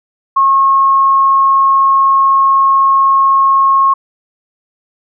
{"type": "tone", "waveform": "sine", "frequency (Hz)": 1086, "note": "C#6", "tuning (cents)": -36, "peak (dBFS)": -6, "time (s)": [0.36, 3.94], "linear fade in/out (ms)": 10, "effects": []}